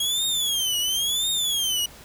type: tone with vibrato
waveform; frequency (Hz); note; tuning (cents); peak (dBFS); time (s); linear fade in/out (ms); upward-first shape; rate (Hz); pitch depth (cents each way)
sawtooth; 3278; G#7; -23; -19; 0-1.86; 5; triangle; 0.96; 220
effects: pink hiss -46 dBFS RMS until 2.04 s